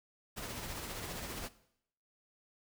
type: noise with tremolo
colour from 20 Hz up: pink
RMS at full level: -41 dBFS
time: 0.36-1.49 s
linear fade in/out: 20 ms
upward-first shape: sine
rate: 15 Hz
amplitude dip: 35%
effects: noise-tail reverb RT60 0.7 s tail -17 dB re dry